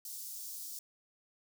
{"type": "high-pass noise", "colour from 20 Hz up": "white", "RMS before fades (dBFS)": -44, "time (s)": [0.05, 0.79], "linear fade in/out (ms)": 2, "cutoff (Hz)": 4900, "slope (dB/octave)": 24, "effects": []}